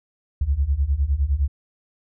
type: beating tone pair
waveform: sine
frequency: 64.7 / 74.5 Hz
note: C2 / D2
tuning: -19 / +25 cents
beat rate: 9.8 Hz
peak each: -22 / -20 dBFS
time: 0.41-1.48 s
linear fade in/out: 5 ms
effects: none